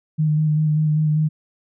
sine tone with vibrato, 153.5 Hz, D#3, 23 cents flat, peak -15 dBFS, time 0.18-1.29 s, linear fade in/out 20 ms, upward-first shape square, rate 5.1 Hz, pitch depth 18 cents each way, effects none

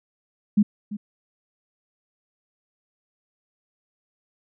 sine tone with echo, 207.7 Hz, G#3, in tune, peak -13 dBFS, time 0.57-0.63 s, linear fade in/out 10 ms, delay 340 ms, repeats 1, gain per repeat -15 dB, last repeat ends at 0.97 s, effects none

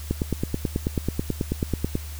click train, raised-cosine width 3 ms, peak -10 dBFS, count 18, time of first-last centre 0.11-1.954 s, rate 9.22 Hz, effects added 75 Hz sine -33 dBFS peak until 2.19 s + white hiss -43 dBFS RMS until 2.19 s

